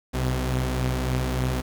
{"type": "tone pair together", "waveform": "sawtooth", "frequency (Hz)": [62.3, 128.03], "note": ["B1", "C3"], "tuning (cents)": [16, -37], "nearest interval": "octave", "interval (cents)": 1247, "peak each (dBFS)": -22, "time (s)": [0.13, 1.62], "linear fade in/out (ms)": 20, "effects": ["8-bit"]}